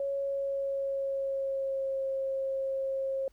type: tone with pitch glide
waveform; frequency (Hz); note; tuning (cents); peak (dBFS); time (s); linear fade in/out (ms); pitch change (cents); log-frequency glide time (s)
sine; 554.4 to 538; C#5 to C5; 0 to +48; -29; 0-3.28; 2; -52; 0.14-2.03
effects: added 50 Hz sine -64 dBFS peak until 3.32 s + pink hiss -70 dBFS RMS until 3.32 s